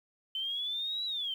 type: linear two-way sweep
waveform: sine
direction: up then down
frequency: 3059 to 3951 to 3059 Hz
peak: -32 dBFS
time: 0.35-1.34 s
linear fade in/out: 2 ms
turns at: 1.05 s
effects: 10-bit